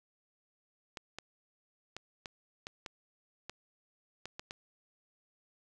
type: clicks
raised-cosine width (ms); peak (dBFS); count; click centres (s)
0.2; -24; 10; 0.972 / 1.186 / 1.966 / 2.258 / 2.669 / 2.862 / 3.496 / 4.256 / 4.395 / 4.509
effects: none